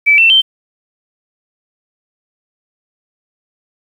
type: tone with pitch steps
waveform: sine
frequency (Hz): 2309 / 2683 / 3118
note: D7 / E7 / G7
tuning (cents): -30 / +30 / -10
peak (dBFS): -5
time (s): 0.06-0.42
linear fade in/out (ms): 20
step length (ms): 120
effects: 7-bit

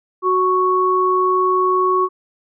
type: tone pair together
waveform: sine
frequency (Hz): 370.2 / 1108.7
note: F#4 / C#6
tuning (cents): +1 / 0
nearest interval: octave + perfect fifth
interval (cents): 1899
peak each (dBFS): -17 / -15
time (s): 0.22-2.09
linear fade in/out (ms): 50
effects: none

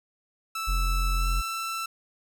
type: tone with pitch glide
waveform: sawtooth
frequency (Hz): 1318.5 to 1333.1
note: E6 to E6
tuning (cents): 0 to +19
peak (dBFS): -26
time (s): 0.55-1.86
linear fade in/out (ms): 5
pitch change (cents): +19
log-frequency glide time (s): 1.16-1.27
type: tone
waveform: triangle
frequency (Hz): 43.65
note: F1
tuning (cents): 0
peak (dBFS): -21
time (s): 0.67-1.42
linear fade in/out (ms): 20
effects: none

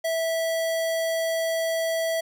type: tone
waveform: square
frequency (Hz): 655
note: E5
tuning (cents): -11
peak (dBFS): -24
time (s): 0.04-2.21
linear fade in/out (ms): 10
effects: none

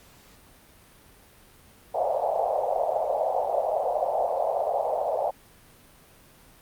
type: band-pass noise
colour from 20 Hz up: white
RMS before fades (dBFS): -26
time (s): 1.94-5.31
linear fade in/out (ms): 10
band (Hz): 530 to 770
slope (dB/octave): 48
effects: pink hiss -54 dBFS RMS until 6.61 s + Opus 48 kbps

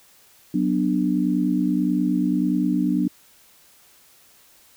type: chord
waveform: sine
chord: B minor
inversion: second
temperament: just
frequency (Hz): 185.21 / 246.9 / 296.3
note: F#3 / B3 / D4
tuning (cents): +2 / 0 / +15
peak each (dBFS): -23 / -23 / -22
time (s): 0.54-3.08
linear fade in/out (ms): 5
effects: white hiss -54 dBFS RMS until 4.76 s

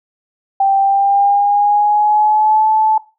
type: tone with pitch glide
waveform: sine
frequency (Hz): 784 to 869.9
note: G5 to A5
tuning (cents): 0 to -20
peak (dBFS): -9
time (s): 0.6-2.98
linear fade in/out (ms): 5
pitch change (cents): +180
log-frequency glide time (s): 0.79-2.68
effects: noise-tail reverb RT60 0.3 s tail -18 dB re dry

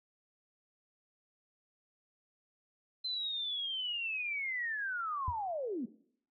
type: linear sweep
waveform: sine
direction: down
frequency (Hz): 4093 to 207.7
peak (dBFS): -34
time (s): 3.04-5.86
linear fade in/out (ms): 10
type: tone with exponential decay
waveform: sine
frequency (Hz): 87.31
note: F2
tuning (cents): 0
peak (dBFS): -29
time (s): 5.28-5.36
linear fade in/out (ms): 0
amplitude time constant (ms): 17
effects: noise-tail reverb RT60 0.6 s tail -17 dB re dry

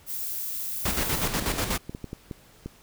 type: noise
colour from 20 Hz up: violet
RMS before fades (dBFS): -32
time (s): 0.06-1.3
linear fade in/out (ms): 50
type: noise with tremolo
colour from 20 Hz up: pink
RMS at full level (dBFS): -26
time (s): 0.85-1.78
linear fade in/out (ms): 5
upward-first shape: square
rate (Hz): 8.2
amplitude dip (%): 55
type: clicks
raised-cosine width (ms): 3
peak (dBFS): -21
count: 10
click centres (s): 1.27 / 1.424 / 1.539 / 1.702 / 1.895 / 1.949 / 2.043 / 2.131 / 2.312 / 2.66
effects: pink hiss -55 dBFS RMS until 2.82 s

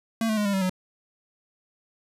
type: tone with pitch steps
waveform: square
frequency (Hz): 226 / 217 / 208.4 / 200.2 / 192.25 / 184.63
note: A3 / A3 / G#3 / G3 / G3 / F#3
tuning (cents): +47 / -24 / +6 / +37 / -33 / -3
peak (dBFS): -23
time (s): 0.21-0.696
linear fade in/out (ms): 2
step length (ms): 81
effects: resampled to 32000 Hz

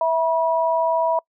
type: tone pair together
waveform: sine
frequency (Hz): 655 / 968.7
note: E5 / B5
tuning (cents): -11 / -34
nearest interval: perfect fifth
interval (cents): 677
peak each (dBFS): -19 / -20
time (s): 0.01-1.19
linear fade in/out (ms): 2
effects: noise-tail reverb RT60 0.1 s tail -26 dB re dry

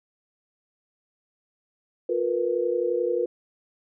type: tone cluster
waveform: sine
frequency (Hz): 354.6 / 458.9 / 490.3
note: F4 / A#4 / B4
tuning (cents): +26 / -27 / -13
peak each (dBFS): -27 / -28 / -25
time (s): 2.09-3.26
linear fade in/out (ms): 5
effects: none

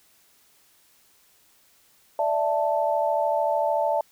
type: chord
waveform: sine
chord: D suspended second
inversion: none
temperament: just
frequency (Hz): 587.3 / 660.7 / 881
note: D5 / E5 / A5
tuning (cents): 0 / +4 / +2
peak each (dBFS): -25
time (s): 2.19-4.01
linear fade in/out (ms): 2
effects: white hiss -60 dBFS RMS until 4.11 s

